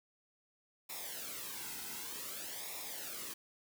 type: noise with flanger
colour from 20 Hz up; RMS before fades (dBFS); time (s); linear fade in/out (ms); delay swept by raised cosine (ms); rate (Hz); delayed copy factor
white; -44; 0.89-3.34; 10; 0.65 to 1.75; 0.54; -0.7
effects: none